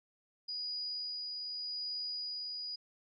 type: tone with tremolo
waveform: sine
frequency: 4911 Hz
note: D#8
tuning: 23 cents flat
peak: -36 dBFS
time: 0.48-2.76 s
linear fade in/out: 10 ms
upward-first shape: sine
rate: 0.84 Hz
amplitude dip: 25%
effects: none